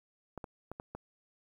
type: clicks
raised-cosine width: 1 ms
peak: -27 dBFS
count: 5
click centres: 0.377 / 0.442 / 0.716 / 0.799 / 0.95 s
effects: 10-bit